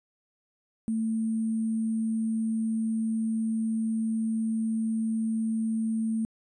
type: tone with sample-and-hold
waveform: sine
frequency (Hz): 223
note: A3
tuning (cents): +23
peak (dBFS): -25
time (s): 0.88-6.25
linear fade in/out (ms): 0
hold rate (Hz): 8820
effects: resampled to 24000 Hz

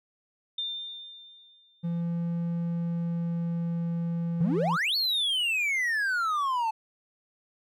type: tone with exponential decay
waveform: sine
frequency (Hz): 3602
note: A7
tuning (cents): +40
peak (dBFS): -28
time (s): 0.58-2.01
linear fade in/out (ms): 5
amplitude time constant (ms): 310
type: tone with pitch glide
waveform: triangle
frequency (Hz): 170 to 168.92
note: F3 to E3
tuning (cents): -46 to +43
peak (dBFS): -25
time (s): 1.83-4.77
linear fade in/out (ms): 20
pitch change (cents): -11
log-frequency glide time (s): 2.52-3.9
type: exponential two-way sweep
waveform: triangle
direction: up then down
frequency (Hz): 138.59 to 4467 to 866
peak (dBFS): -23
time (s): 4.4-6.71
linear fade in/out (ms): 10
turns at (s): 4.96
effects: none

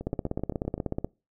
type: two click trains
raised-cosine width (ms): 2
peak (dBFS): -22 / -15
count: 7 / 17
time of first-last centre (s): 0.01-0.779 / 0.07-1.046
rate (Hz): 7.8 / 16.4
effects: noise-tail reverb RT60 0.3 s tail -25 dB re dry

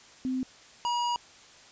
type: tone pair in turn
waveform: sine / square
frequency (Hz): 258.2 / 959.7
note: C4 / B5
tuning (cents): -23 / -50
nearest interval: octave + major seventh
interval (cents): 2273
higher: second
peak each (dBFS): -27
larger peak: neither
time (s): 0.25-0.43 / 0.85-1.16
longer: second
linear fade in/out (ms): 0
effects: white hiss -53 dBFS RMS until 1.71 s + resampled to 16000 Hz

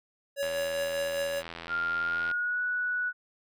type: tone with tremolo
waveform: square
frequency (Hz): 562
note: C#5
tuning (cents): +24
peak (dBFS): -28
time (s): 0.36-1.43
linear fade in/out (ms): 50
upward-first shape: triangle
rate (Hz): 5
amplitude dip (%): 35
type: click train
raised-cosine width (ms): 0.3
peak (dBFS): -23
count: 159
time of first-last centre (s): 0.43-2.313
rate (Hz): 83.9
type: tone with pitch glide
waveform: sine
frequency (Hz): 1400 to 1473.9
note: F6 to F#6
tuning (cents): +4 to -7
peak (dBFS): -27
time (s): 1.68-3.13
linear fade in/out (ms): 50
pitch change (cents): +89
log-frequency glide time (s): 2-2.61
effects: none

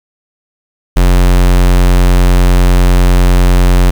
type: tone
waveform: square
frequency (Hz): 45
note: F#1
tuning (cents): -47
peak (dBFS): -5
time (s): 0.96-3.91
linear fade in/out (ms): 10
effects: 7-bit

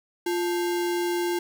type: tone with sample-and-hold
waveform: sine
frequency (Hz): 349.2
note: F4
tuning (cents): 0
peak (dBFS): -23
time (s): 0.26-1.39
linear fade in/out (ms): 5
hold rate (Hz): 1225
effects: none

